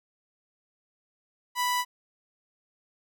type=tone; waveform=sawtooth; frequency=987.8 Hz; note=B5; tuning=in tune; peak=-21 dBFS; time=1.55-1.85 s; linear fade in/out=50 ms; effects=none